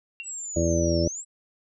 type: tone with exponential decay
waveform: sine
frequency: 2747 Hz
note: F7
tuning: 29 cents flat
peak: -29 dBFS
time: 0.2-0.31 s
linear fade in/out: 0 ms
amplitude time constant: 23 ms
type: linear two-way sweep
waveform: sine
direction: down then up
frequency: 7902 to 5274 to 7902 Hz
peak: -32 dBFS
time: 0.23-1.25 s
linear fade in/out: 50 ms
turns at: 1.02 s
type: harmonic tone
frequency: 83.8 Hz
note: E2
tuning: 29 cents sharp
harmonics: 1 / 2 / 3 / 4 / 5 / 6 / 7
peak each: -26 / -28 / -32 / -26 / -36 / -35 / -26 dBFS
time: 0.56-1.08 s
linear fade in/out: 5 ms
effects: none